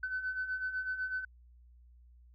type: beating tone pair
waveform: sine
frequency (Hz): 1508 / 1516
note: F#6 / F#6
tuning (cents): +32 / +42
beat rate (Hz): 8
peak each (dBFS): -40 / -34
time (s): 0.03-1.25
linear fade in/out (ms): 5
effects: tanh soft clip ceiling -27 dBFS + added 60 Hz sine -56 dBFS peak until 2.34 s